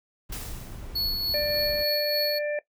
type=noise; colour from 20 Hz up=brown; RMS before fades=-38 dBFS; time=0.29-1.84 s; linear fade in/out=10 ms
type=noise with exponential decay; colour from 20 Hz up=white; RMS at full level=-36 dBFS; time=0.32-1.24 s; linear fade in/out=5 ms; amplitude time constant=200 ms
type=tone with tremolo; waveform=square; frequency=4393 Hz; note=C#8; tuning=16 cents flat; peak=-25 dBFS; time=0.95-2.39 s; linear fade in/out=10 ms; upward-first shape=sine; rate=3.4 Hz; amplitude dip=35%
type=harmonic tone; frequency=592 Hz; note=D5; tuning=14 cents sharp; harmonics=1 / 3 / 4; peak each=-26 / -36 / -38 dBFS; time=1.34-2.59 s; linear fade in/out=2 ms
effects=noise-tail reverb RT60 0.1 s tail -18 dB re dry